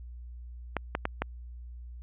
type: clicks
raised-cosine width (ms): 0.5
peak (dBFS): -13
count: 4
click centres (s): 0.767 / 0.951 / 1.054 / 1.22
effects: added 60 Hz sine -41 dBFS peak until 2.02 s + resampled to 8000 Hz